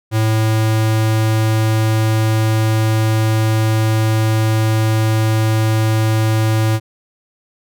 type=tone; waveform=square; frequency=110 Hz; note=A2; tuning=in tune; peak=-13 dBFS; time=0.11-6.8 s; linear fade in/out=50 ms; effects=none